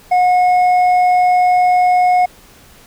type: tone with hard clipping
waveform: sine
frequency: 725 Hz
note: F#5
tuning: 35 cents flat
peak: -10 dBFS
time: 0.11-2.26 s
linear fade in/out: 10 ms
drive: 4 dB
effects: pink hiss -44 dBFS RMS until 2.86 s